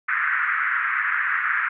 pink band-pass noise, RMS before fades -23 dBFS, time 0.08-1.69 s, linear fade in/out 10 ms, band 1300 to 2000 Hz, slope 48 dB/octave, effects none

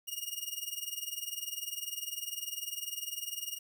10% pulse tone with tremolo, 2857 Hz, F7, 39 cents sharp, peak -24 dBFS, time 0.07-3.59 s, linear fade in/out 20 ms, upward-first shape triangle, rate 20 Hz, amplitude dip 90%, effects 11-bit

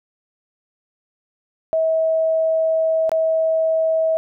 sine tone with dropouts, 644 Hz, E5, 41 cents flat, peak -15 dBFS, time 1.73-4.17 s, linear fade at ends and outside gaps 0 ms, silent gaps 3.094-3.117 s, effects none

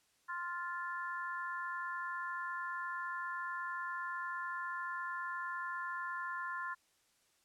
harmonic tone, 349.2 Hz, F4, in tune, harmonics 3 / 4 / 5, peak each -41 / -43 / -43 dBFS, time 0.28-6.75 s, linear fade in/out 20 ms, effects white hiss -73 dBFS RMS until 7.44 s + low-pass 10000 Hz 12 dB/octave

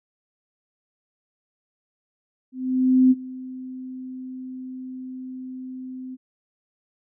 sine tone with ADSR envelope, 257.3 Hz, C4, 29 cents flat, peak -11 dBFS, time 2.52-6.17 s, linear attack 590 ms, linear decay 34 ms, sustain -21 dB, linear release 33 ms, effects none

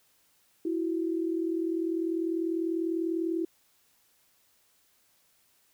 sine tone pair together, 329.6 / 369.7 Hz, E4 / F#4, 0 / -1 cents, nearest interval major second, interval 199 cents, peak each -28 / -33 dBFS, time 0.65-3.45 s, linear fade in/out 5 ms, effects white hiss -67 dBFS RMS until 5.73 s

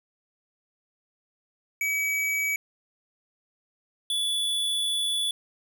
square tone pair in turn, 2279 / 3441 Hz, C#7 / A7, +47 / -39 cents, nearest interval perfect fifth, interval 714 cents, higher second, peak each -25 dBFS, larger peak neither, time 1.81-2.56 / 4.1-5.31 s, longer second, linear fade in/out 2 ms, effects none

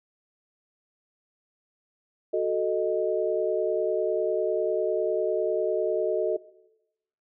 sine chord, D# diminished, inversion first, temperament equal, 370 / 440 / 622.3 Hz, F#4 / A4 / D#5, 0 / 0 / 0 cents, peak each -27 dBFS, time 2.33-6.37 s, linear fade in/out 10 ms, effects noise-tail reverb RT60 0.9 s tail -19 dB re dry

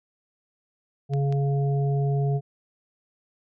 harmonic tone, 139.8 Hz, C#3, 15 cents sharp, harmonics 1 / 3 / 5, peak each -21 / -31 / -35 dBFS, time 1.09-2.41 s, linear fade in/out 50 ms
clicks, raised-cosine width 0.2 ms, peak -25 dBFS, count 2, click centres 1.136 / 1.325 s
effects none

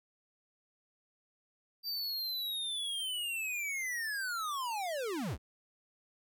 square linear sweep, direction down, 4700 to 36.71 Hz, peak -35 dBFS, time 1.83-5.38 s, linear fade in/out 50 ms, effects none

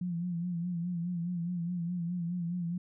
sine tone with vibrato, 173.8 Hz, F3, 8 cents flat, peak -31 dBFS, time 0.01-2.78 s, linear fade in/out 5 ms, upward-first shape sine, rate 4.8 Hz, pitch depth 64 cents each way, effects none

